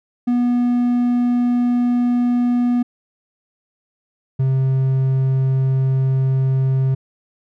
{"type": "tone pair in turn", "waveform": "triangle", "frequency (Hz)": [243.3, 132.66], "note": ["B3", "C3"], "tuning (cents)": [-26, 24], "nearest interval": "major seventh", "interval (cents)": 1050, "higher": "first", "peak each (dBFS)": -12, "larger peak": "neither", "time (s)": [[0.27, 2.83], [4.39, 6.95]], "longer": "neither", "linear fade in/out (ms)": 10, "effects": []}